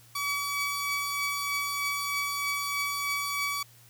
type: tone pair together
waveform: sawtooth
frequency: 1139.9 / 2283 Hz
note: C#6 / D7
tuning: +48 / -50 cents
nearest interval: octave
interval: 1202 cents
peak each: -28 dBFS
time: 0.15-3.63 s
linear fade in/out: 5 ms
effects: added 118 Hz sine -57 dBFS peak until 3.89 s + white hiss -57 dBFS RMS until 3.89 s